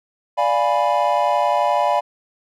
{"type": "chord", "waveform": "triangle", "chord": "D diminished seventh", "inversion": "none", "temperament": "equal", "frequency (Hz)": [587.3, 698.5, 830.6, 987.8], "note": ["D5", "F5", "Ab5", "Cb6"], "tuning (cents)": [0, 0, 0, 0], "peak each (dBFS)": -19, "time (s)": [0.37, 2.01], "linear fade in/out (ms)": 20, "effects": []}